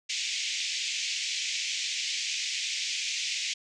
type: band-pass noise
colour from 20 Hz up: pink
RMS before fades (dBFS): -32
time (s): 0.09-3.54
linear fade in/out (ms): 10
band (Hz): 2200 to 7100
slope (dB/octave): 48
effects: none